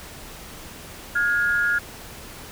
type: tone pair together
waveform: sine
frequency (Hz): 1424.8 / 1661.2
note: F6 / G#6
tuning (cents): +34 / 0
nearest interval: minor third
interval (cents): 266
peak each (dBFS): -20 / -23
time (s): 1.15-1.79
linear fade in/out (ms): 10
effects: pink hiss -40 dBFS RMS until 2.51 s